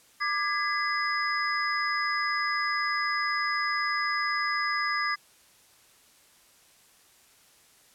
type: tone cluster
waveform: sine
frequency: 1186 / 1660 / 2022 / 5030 Hz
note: D6 / G#6 / B6 / D#8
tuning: +17 / -1 / +40 / +18 cents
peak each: -29 / -31 / -31 / -35 dBFS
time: 0.2-5.16 s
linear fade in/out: 20 ms
effects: white hiss -59 dBFS RMS until 7.94 s + low-pass 12000 Hz 12 dB/octave